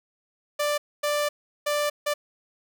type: tone bursts at uneven times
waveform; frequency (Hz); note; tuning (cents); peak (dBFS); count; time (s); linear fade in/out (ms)
sawtooth; 589; D5; +5; -19; 4; 0.59-0.78 / 1.03-1.29 / 1.66-1.9 / 2.06-2.14; 10
effects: none